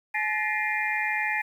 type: tone cluster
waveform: sine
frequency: 852 / 1751 / 1891 / 2084 / 2412 Hz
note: G#5 / A6 / A#6 / C7 / D7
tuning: +44 / -9 / +24 / -7 / +46 cents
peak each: -31 dBFS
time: 0.14-1.42 s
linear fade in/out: 10 ms
effects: 9-bit